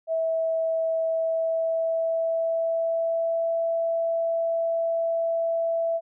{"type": "tone with pitch glide", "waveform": "sine", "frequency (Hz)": [651, 663.9], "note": ["E5", "E5"], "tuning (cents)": [-22, 12], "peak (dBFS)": -22, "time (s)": [0.07, 6.01], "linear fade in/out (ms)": 50, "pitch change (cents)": 34, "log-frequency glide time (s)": [1.02, 3.54], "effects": []}